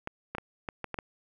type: clicks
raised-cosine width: 0.5 ms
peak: -19 dBFS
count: 7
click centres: 0.074 / 0.35 / 0.383 / 0.688 / 0.843 / 0.943 / 0.988 s
effects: 9-bit